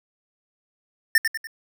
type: tone with echo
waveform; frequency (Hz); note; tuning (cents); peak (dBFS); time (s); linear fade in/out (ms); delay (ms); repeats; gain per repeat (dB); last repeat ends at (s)
square; 1800; A6; +39; -13; 1.15-1.18; 2; 97; 3; -7; 1.471
effects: none